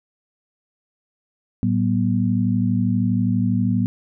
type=tone cluster; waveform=sine; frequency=111 / 189.6 / 242 Hz; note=A2 / F#3 / B3; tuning=+16 / +43 / -35 cents; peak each=-21 dBFS; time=1.63-3.86 s; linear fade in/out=0 ms; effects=none